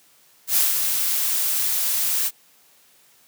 blue noise with ADSR envelope, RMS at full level -17 dBFS, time 0.47-2.31 s, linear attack 97 ms, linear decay 150 ms, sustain -5 dB, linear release 44 ms, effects white hiss -56 dBFS RMS until 3.27 s + high-pass 100 Hz 12 dB/octave

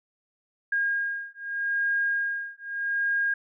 sine beating tone pair, 1623 / 1623.81 Hz, G#6 / G#6, -40 / -39 cents, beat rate 0.81 Hz, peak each -28 dBFS, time 0.72-3.34 s, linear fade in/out 5 ms, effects none

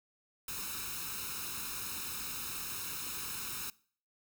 white noise with comb filter, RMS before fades -40 dBFS, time 0.48-3.7 s, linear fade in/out 2 ms, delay 0.76 ms, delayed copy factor +0.75, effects noise-tail reverb RT60 0.5 s tail -22 dB re dry

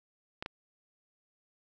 clicks, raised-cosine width 0.3 ms, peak -21 dBFS, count 2, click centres 0.425 / 0.461 s, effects none

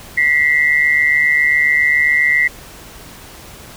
sine tone pair together, 1945.7 / 2093 Hz, B6 / C7, -26 / 0 cents, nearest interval minor second, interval 126 cents, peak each -12 / -15 dBFS, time 0.17-2.48 s, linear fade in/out 10 ms, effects pink hiss -37 dBFS RMS until 3.76 s

